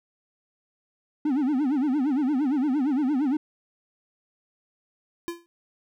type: tone with vibrato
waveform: triangle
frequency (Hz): 277.2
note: C#4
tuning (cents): 0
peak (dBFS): -19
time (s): 1.25-3.37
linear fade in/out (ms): 5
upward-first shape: sine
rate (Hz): 8.7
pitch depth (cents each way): 190
type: tone with exponential decay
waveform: square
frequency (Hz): 341.5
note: F4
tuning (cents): -39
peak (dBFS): -26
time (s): 5.28-5.46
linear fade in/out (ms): 0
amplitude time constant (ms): 39
effects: none